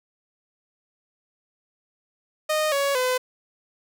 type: tone with pitch steps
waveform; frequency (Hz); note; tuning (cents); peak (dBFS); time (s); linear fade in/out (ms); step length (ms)
sawtooth; 617 / 559.3 / 507; D#5 / C#5 / B4; -15 / +15 / +45; -17; 2.49-3.18; 10; 230
effects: none